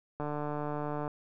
click train, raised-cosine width 1 ms, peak -22 dBFS, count 131, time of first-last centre 0.2-1.078 s, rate 148 Hz, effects none

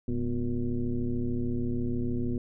sine tone with frequency modulation, 130.81 Hz, C3, in tune, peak -26 dBFS, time 0.08-2.38 s, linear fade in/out 2 ms, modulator 114 Hz, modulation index 1.8, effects none

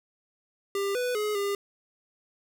square tone with pitch steps, 397.7 / 495.1 / 421.7 / 402.1 Hz, G4 / B4 / G#4 / G4, +25 / +4 / +26 / +44 cents, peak -27 dBFS, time 0.75-1.55 s, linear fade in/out 2 ms, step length 200 ms, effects none

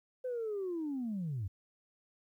sine linear sweep, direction down, 516 to 87.31 Hz, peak -33 dBFS, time 0.24-1.48 s, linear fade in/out 10 ms, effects tanh soft clip ceiling -31 dBFS + 12-bit

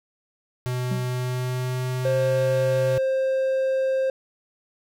square tone with pitch glide, 125.3 to 127.49 Hz, B2 to C3, +25 to -45 cents, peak -25 dBFS, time 0.66-2.98 s, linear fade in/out 0 ms, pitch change +30 cents, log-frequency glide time 1.05-1.89 s
triangle tone with exponential decay, 188.5 Hz, F#3, 32 cents sharp, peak -21 dBFS, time 0.91-1.15 s, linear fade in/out 5 ms, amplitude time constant 52 ms
triangle tone, 529 Hz, C5, 19 cents sharp, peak -18 dBFS, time 2.05-4.1 s, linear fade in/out 2 ms
effects none

